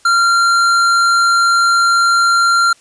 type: tone with tanh clipping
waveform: sine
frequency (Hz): 1381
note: F6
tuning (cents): -20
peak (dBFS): -11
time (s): 0.05-2.73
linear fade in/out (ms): 5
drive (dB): 16
effects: white hiss -49 dBFS RMS until 2.8 s + resampled to 22050 Hz